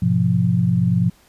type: chord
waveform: sine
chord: F diminished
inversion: first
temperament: just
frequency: 104.77 / 125.72 / 174.61 Hz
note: Ab2 / Cb3 / F3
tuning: +16 / +31 / 0 cents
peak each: -21 / -19 / -17 dBFS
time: 0.02-1.1 s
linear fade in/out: 5 ms
effects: pink hiss -54 dBFS RMS until 1.28 s + resampled to 32000 Hz